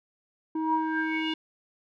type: tone with low-pass filter sweep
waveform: square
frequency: 317.2 Hz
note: D#4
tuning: 33 cents sharp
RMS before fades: -28 dBFS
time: 0.55-1.34 s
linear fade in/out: 5 ms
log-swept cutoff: 670 to 3200 Hz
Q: 6.9
effects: none